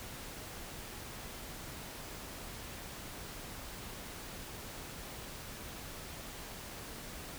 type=silence; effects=pink hiss -46 dBFS RMS until 7.38 s